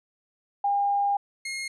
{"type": "tone pair in turn", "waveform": ["sine", "sawtooth"], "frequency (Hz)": [806, 2146], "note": ["G5", "C7"], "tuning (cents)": [48, 43], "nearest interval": "octave + perfect fourth", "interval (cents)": 1695, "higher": "second", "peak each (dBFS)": [-21, -27], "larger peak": "first", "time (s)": [[0.64, 1.17], [1.45, 1.68]], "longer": "first", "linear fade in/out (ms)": 5, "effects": ["resampled to 24000 Hz"]}